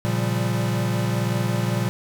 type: chord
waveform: square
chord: G half-diminished seventh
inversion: first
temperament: equal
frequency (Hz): 116.54 / 138.59 / 174.61 / 196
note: Bb2 / Db3 / F3 / G3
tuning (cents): 0 / 0 / 0 / 0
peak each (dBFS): -24 / -30 / -29 / -29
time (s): 0.05-1.89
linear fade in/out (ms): 0
effects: none